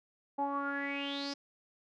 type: tone with low-pass filter sweep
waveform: sawtooth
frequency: 280.7 Hz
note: C#4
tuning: 22 cents sharp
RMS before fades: -36 dBFS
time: 0.38-1.34 s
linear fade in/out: 10 ms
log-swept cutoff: 780 to 5300 Hz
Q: 9.2
effects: none